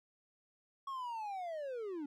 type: linear sweep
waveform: triangle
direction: down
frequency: 1108.7 to 275.3 Hz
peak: -37 dBFS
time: 0.87-2.06 s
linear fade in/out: 5 ms
effects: none